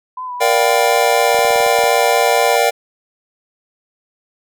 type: tone with vibrato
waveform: sine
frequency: 1000 Hz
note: B5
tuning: 21 cents sharp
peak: -23 dBFS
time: 0.17-2.56 s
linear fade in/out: 5 ms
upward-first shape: sine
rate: 4.1 Hz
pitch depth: 34 cents each way
type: chord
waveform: square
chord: G minor seventh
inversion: first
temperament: just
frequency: 470.4 / 588 / 705.6 / 784 Hz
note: Bb4 / D5 / F5 / G5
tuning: +16 / +2 / +18 / 0 cents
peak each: -18 dBFS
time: 0.4-2.71 s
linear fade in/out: 20 ms
type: clicks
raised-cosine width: 1 ms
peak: -17 dBFS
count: 9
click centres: 1.346 / 1.389 / 1.45 / 1.506 / 1.559 / 1.604 / 1.664 / 1.788 / 1.838 s
effects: none